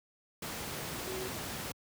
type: tone in noise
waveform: sine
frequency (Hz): 375.5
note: F#4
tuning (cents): +26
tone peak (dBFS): -39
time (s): 1.07-1.28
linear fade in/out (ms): 5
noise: pink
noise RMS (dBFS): -39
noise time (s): 0.42-1.72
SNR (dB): -3
effects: high-pass 80 Hz 12 dB/octave